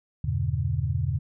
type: chord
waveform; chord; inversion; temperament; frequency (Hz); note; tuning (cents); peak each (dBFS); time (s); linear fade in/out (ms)
sine; E diminished seventh; none; just; 82.41 / 98.89 / 118.67 / 142.4; E2 / G2 / Bb2 / Db3; 0 / +16 / +31 / +47; -29; 0.24-1.19; 5
effects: none